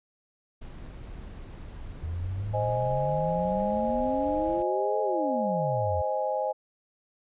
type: noise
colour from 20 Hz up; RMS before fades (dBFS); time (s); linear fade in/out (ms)
brown; -41; 0.61-4.63; 10
type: exponential two-way sweep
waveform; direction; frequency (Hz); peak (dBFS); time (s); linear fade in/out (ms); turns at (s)
sine; up then down; 79.8 to 440 to 79.8; -29; 2.03-6.02; 10; 5.01
type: chord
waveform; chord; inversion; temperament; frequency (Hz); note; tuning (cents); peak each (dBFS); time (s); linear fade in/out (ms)
sine; Ab major; first; equal; 523.3 / 622.3 / 830.6; C5 / Eb5 / Ab5; 0 / 0 / 0; -30; 2.53-6.53; 20
effects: resampled to 8000 Hz